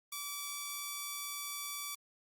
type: tone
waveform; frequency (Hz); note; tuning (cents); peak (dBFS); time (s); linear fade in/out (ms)
5% pulse; 1154; D6; -31; -27; 0.12-1.95; 5
effects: Opus 32 kbps